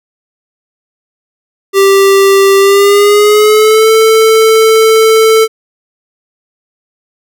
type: tone with pitch glide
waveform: square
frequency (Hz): 392 to 442.6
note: G4 to A4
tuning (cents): 0 to +10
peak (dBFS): -4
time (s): 1.73-5.48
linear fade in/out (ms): 50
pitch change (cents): +210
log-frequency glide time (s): 2.58-3.9
effects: none